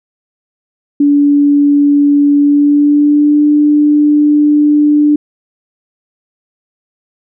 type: tone with pitch glide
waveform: sine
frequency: 287.6 to 296.2 Hz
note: D4 to D4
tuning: -36 to +15 cents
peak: -5 dBFS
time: 1-5.16 s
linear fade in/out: 5 ms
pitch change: +51 cents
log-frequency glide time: 2.38-3.44 s
effects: none